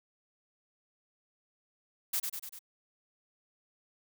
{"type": "noise with echo", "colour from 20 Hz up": "blue", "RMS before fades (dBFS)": -31, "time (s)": [2.13, 2.2], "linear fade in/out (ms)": 10, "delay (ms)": 98, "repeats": 4, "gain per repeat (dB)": -4, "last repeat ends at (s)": 2.592, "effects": []}